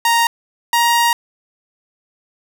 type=tone pair in turn; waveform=sawtooth; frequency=932.3 / 941 Hz; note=A#5 / A#5; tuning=0 / +16 cents; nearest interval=unison; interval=16 cents; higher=second; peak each=-8 dBFS; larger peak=neither; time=0.05-0.27 / 0.73-1.13 s; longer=second; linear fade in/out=2 ms; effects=none